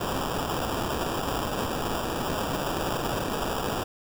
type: noise with sample-and-hold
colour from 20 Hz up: blue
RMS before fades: -29 dBFS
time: 0-3.84 s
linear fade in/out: 10 ms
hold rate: 2100 Hz
effects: none